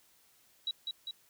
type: tone with echo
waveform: sine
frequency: 3886 Hz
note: B7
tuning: 29 cents flat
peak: -31 dBFS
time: 0.67-0.71 s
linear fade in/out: 2 ms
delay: 200 ms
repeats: 2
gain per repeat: -3 dB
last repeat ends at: 1.11 s
effects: white hiss -66 dBFS RMS until 1.29 s